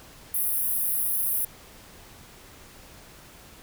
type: high-pass noise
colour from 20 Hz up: pink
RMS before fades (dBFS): -26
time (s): 0.34-1.45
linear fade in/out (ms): 5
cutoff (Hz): 10000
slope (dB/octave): 96
effects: pink hiss -49 dBFS RMS until 3.62 s